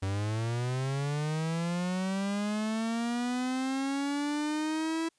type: linear sweep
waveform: 45% pulse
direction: up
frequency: 94.6 to 329.6 Hz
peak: -29 dBFS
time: 0.02-5.09 s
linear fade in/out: 10 ms
effects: white hiss -73 dBFS RMS until 5.18 s + resampled to 22050 Hz